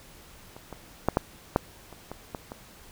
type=clicks; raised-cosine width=1 ms; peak=-29 / -24 / -7 / -7 / -6 / -30 / -22 / -19 / -23 dBFS; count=9; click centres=0.565 / 0.727 / 1.086 / 1.171 / 1.561 / 1.927 / 2.116 / 2.348 / 2.519 s; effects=pink hiss -51 dBFS RMS until 2.91 s

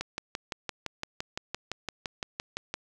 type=click train; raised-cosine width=0.2 ms; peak=-15 dBFS; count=17; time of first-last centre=0.01-2.74 s; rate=5.86 Hz; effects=none

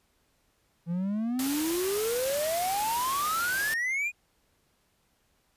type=exponential sweep; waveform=triangle; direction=up; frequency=165.2 to 2489 Hz; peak=-25 dBFS; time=0.86-4.12 s; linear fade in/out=50 ms
type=noise; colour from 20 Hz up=white; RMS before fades=-34 dBFS; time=1.39-3.74 s; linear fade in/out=2 ms
effects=pink hiss -70 dBFS RMS until 5.56 s + resampled to 32000 Hz

